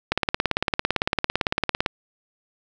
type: click train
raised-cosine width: 0.3 ms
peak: -4 dBFS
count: 32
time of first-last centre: 0.12-1.862 s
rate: 17.8 Hz
effects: none